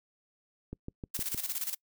click train, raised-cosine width 3 ms, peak -26 dBFS, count 5, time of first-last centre 0.73-1.346 s, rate 6.49 Hz
blue noise with tremolo, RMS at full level -33 dBFS, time 1.14-1.75 s, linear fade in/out 10 ms, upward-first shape square, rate 17 Hz, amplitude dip 70%
effects noise-tail reverb RT60 0.1 s tail -26 dB re dry

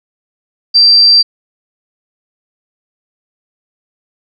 sine tone, 4699 Hz, D8, in tune, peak -3 dBFS, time 0.74-1.23 s, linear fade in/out 20 ms, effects none

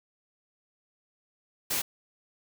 white noise, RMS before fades -29 dBFS, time 1.7-1.82 s, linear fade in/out 10 ms, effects none

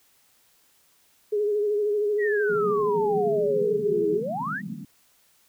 sine tone with vibrato, 416.4 Hz, G#4, 5 cents sharp, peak -21 dBFS, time 1.32-4.2 s, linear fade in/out 10 ms, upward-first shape sine, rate 13 Hz, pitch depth 41 cents each way
sine exponential two-way sweep, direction down then up, 1975.5 to 311.1 to 1975.5 Hz, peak -27 dBFS, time 2.18-4.62 s, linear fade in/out 50 ms, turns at 4.11 s
white band-pass noise, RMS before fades -36 dBFS, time 2.49-4.85 s, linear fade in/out 5 ms, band 150 to 230 Hz, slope 48 dB/octave
effects white hiss -62 dBFS RMS until 5.48 s

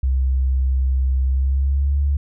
sine tone with pitch glide, 65.41 to 70.92 Hz, C2 to C#2, 0 to +40 cents, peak -15 dBFS, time 0.03-2.17 s, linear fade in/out 5 ms, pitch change +140 cents, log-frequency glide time 1.26-2 s, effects none

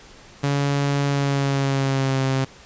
sawtooth tone with pitch glide, 141.4 to 133.46 Hz, C#3 to C3, +35 to +35 cents, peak -15 dBFS, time 0.43-2.45 s, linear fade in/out 10 ms, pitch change -100 cents, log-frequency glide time 1.06-2.22 s, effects pink hiss -46 dBFS RMS until 2.65 s + resampled to 16000 Hz

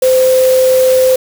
sine tone in noise, 516 Hz, C5, 24 cents flat, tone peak -6 dBFS, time 0.02-1.16 s, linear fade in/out 5 ms, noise white, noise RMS -22 dBFS, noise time 0.02-1.16 s, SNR +13 dB, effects none

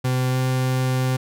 40% pulse tone with pitch glide, 127.9 to 129.01 Hz, C3 to C3, -39 to -24 cents, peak -18 dBFS, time 0.04-1.17 s, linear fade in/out 10 ms, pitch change +15 cents, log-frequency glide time 0.29-0.37 s, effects none

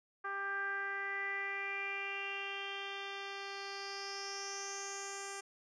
10% pulse tone with low-pass filter sweep, 395.5 Hz, G4, 15 cents sharp, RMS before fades -41 dBFS, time 0.24-5.41 s, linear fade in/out 10 ms, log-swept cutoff 1400 to 7900 Hz, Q 6, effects none

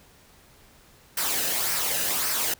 white noise with flanger, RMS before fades -26 dBFS, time 1.17-2.54 s, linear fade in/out 5 ms, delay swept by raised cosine 0.28 to 0.92 ms, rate 1.8 Hz, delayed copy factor -0.5, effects pink hiss -55 dBFS RMS until 2.59 s

